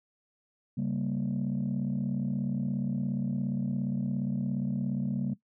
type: chord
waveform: sine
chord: G diminished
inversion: second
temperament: equal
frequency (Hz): 138.59 / 196 / 233.1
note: Db3 / G3 / Bb3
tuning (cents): 0 / 0 / 0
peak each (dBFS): -31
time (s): 0.77-5.34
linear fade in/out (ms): 10
effects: noise-tail reverb RT60 0.1 s tail -17 dB re dry + tanh soft clip ceiling -23 dBFS